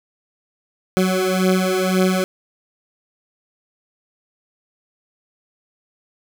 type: beating tone pair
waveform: 20% pulse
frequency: 185 / 186.9 Hz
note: F#3 / F#3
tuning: 0 / +18 cents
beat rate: 1.9 Hz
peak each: -15 / -13 dBFS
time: 0.97-2.24 s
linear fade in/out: 0 ms
effects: none